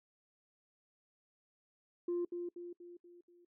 sine tone with echo, 349.2 Hz, F4, in tune, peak -31 dBFS, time 2.08-2.25 s, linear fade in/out 5 ms, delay 240 ms, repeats 5, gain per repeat -6 dB, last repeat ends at 3.45 s, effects noise-tail reverb RT60 0.1 s tail -23 dB re dry + tanh soft clip ceiling -30 dBFS

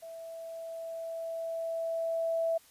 sine tone with level ramp, 659.3 Hz, E5, in tune, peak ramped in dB -42 to -26 dBFS, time 0.02-2.58 s, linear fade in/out 10 ms, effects white hiss -60 dBFS RMS until 2.7 s + resampled to 32000 Hz

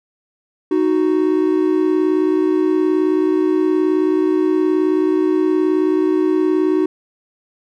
triangle tone pair together, 311.1 / 370 Hz, D#4 / F#4, 0 / 0 cents, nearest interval minor third, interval 300 cents, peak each -14 dBFS, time 0.71-6.86 s, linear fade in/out 5 ms, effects none

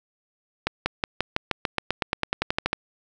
accelerating click train, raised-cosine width 0.3 ms, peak -6 dBFS, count 18, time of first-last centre 0.67-2.731 s, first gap 190 ms, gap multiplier 0.94, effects none

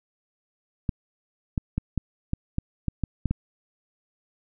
clicks, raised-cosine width 5 ms, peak -12 dBFS, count 10, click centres 0.892 / 1.578 / 1.78 / 1.977 / 2.334 / 2.584 / 2.883 / 3.037 / 3.257 / 3.31 s, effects none

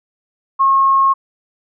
sine tone, 1084 Hz, C#6, 39 cents flat, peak -9 dBFS, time 0.59-1.14 s, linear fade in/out 20 ms, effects none

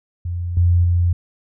sine tone with level steps, 87.31 Hz, F2, in tune, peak -21 / -11 / -13 dBFS, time 0.25-1.13 s, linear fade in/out 5 ms, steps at 0.57 / 0.84 s, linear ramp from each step 2 ms, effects none

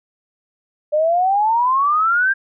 sine exponential sweep, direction up, 592 to 1613 Hz, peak -13 dBFS, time 0.92-2.34 s, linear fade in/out 20 ms, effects none

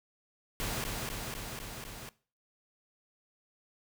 pink noise with echo, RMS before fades -35 dBFS, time 0.6-0.84 s, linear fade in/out 0 ms, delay 250 ms, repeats 5, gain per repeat -2 dB, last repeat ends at 2.09 s, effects noise-tail reverb RT60 0.4 s tail -20 dB re dry

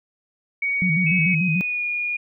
sine tone, 2244 Hz, C#7, 21 cents sharp, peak -20 dBFS, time 0.62-1.35 s, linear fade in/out 5 ms
sine tone with vibrato, 170 Hz, F3, 46 cents flat, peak -19 dBFS, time 0.82-1.61 s, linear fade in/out 0 ms, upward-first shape square, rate 6.8 Hz, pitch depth 120 cents each way
sine tone with pitch glide, 2576 to 2437 Hz, E7 to D#7, -41 to -37 cents, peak -22 dBFS, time 1.06-2.17 s, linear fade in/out 10 ms, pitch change -96 cents, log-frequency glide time 1.2-1.84 s
effects none

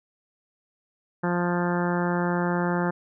harmonic tone, 175.5 Hz, F3, 9 cents sharp, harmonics 1 / 2 / 3 / 4 / 5 / 6 / 7 / 8 / 9 / 10, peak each -25 / -29 / -32 / -35 / -32 / -37 / -37 / -36 / -36 / -39 dBFS, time 1.23-2.91 s, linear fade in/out 10 ms, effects none

